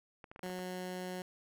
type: clicks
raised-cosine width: 0.5 ms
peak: -34 dBFS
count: 8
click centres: 0.242 / 0.315 / 0.361 / 0.393 / 0.432 / 0.463 / 0.499 / 0.591 s
type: tone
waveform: 15% pulse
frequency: 182.7 Hz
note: F#3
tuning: 22 cents flat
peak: -33 dBFS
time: 0.43-1.22 s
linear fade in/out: 2 ms
effects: none